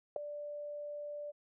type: tone with ADSR envelope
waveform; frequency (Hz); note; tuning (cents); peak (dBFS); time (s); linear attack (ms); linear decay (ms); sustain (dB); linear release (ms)
sine; 587.3; D5; 0; -26; 0.16-1.32; 3; 3; -14; 23
effects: none